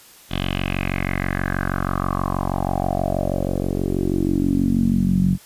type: tone with low-pass filter sweep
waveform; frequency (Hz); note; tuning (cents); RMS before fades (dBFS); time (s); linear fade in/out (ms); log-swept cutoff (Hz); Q
10% pulse; 46.25; F#1; 0; -21; 0.29-5.38; 50; 3400 to 170; 5.2
effects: white hiss -47 dBFS RMS until 5.45 s + resampled to 32000 Hz